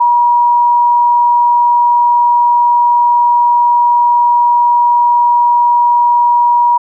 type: tone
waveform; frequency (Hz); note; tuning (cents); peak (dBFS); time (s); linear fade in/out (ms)
sine; 959; A#5; +49; -6; 0-6.78; 10
effects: none